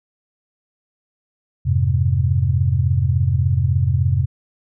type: chord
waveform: sine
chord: F minor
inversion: none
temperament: equal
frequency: 87.31 / 103.83 / 130.81 Hz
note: F2 / Ab2 / C3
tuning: 0 / 0 / 0 cents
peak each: -18 / -20 / -18 dBFS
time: 1.65-4.26 s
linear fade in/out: 20 ms
effects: none